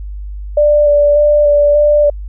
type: tone with vibrato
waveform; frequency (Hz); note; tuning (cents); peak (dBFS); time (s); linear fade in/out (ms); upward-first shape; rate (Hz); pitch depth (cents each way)
sine; 587.3; D5; 0; -6; 0.57-2.1; 5; square; 1.7; 13
effects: added 50 Hz sine -22 dBFS peak until 2.28 s